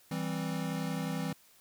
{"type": "chord", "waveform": "square", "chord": "C major", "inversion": "first", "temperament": "equal", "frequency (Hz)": [164.81, 196, 261.6], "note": ["E3", "G3", "C4"], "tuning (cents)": [0, 0, 0], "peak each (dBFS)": [-36, -39, -39], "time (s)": [0.11, 1.33], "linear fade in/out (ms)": 5, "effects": ["white hiss -62 dBFS RMS until 1.6 s"]}